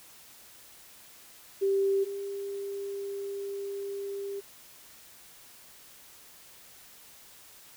sine tone pair in turn, 392 / 397.7 Hz, G4 / G4, 0 / +25 cents, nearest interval unison, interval 25 cents, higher second, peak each -23 / -33 dBFS, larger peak first, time 1.61-2.05 / 2.05-4.41 s, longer second, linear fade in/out 20 ms, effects white hiss -53 dBFS RMS until 7.76 s

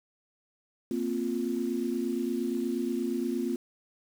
sine chord, Bb suspended second, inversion none, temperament equal, 233.1 / 261.6 / 349.2 Hz, Bb3 / C4 / F4, 0 / 0 / 0 cents, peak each -32 dBFS, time 0.91-3.56 s, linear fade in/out 2 ms, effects 8-bit

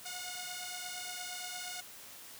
5% pulse beating tone pair, 720 / 728.6 Hz, F#5 / F#5, -47 / -27 cents, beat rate 8.6 Hz, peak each -31 / -33 dBFS, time 0.05-1.81 s, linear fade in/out 10 ms, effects white hiss -51 dBFS RMS until 2.39 s + high-pass 60 Hz 12 dB/octave

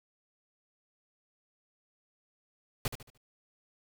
pink noise with echo, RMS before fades -31 dBFS, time 2.85-2.88 s, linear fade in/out 2 ms, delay 74 ms, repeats 4, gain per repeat -9 dB, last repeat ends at 3.176 s, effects none

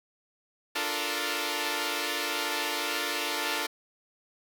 5% pulse chord, Bb major seventh, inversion first, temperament equal, 293.7 / 349.2 / 440 / 466.2 Hz, D4 / F4 / A4 / Bb4, 0 / 0 / 0 / 0 cents, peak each -23 dBFS, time 0.75-3.67 s, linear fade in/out 10 ms, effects none

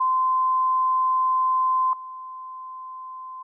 sine tone with level steps, 1034 Hz, C6, 21 cents flat, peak -18 / -34 dBFS, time 0-3.43 s, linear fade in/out 10 ms, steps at 1.93 s, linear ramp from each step 2 ms, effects none

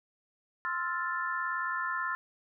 sine chord, F major seventh, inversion second, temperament equal, 1046.5 / 1318.5 / 1396.9 / 1760 Hz, C6 / E6 / F6 / A6, 0 / 0 / 0 / 0 cents, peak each -35 / -38 / -36 / -35 dBFS, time 0.65-2.15 s, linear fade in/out 0 ms, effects none

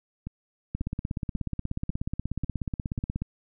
two click trains, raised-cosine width 5 ms, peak -22 / -17 dBFS, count 6 / 42, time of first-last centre 0.27-2.987 / 0.75-3.22 s, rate 1.84 / 16.6 Hz, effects none

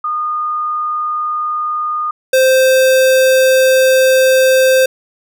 sine / square tone pair in turn, 1224 / 522 Hz, D#6 / C5, -29 / -4 cents, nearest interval octave + minor third, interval 1475 cents, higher first, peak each -15 / -8 dBFS, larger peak second, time 0.04-2.11 / 2.33-4.86 s, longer second, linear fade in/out 5 ms, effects none

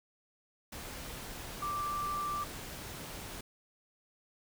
sine tone in noise, 1174.7 Hz, D6, in tune, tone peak -33 dBFS, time 1.62-2.44 s, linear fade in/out 5 ms, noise pink, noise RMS -44 dBFS, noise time 0.72-3.41 s, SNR +8 dB, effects none

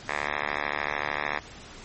5% pulse tone with band-pass filter, 73.42 Hz, D2, in tune, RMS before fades -30 dBFS, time 0.08-1.39 s, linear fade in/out 5 ms, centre 1600 Hz, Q 3.5, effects pink hiss -45 dBFS RMS until 1.84 s + MP3 32 kbps

